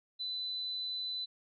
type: tone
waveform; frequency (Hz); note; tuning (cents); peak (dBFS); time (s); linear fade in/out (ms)
sine; 4004; B7; +23; -35; 0.19-1.26; 20
effects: none